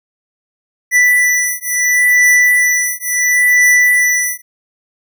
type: beating tone pair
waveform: square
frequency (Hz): 1975.5 / 1976.22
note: B6 / B6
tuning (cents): 0 / +1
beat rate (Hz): 0.72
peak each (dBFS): -13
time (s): 0.91-4.42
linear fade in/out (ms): 50
effects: none